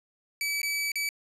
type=tone with dropouts; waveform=sawtooth; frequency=2295 Hz; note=D7; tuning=40 cents flat; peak=-24 dBFS; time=0.41-1.09 s; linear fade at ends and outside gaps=1 ms; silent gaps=0.617-0.631 / 0.918-0.956 s; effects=resampled to 32000 Hz